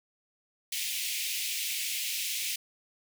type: high-pass noise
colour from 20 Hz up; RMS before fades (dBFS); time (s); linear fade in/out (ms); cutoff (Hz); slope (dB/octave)
pink; -33; 0.72-2.56; 5; 2200; 48
effects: none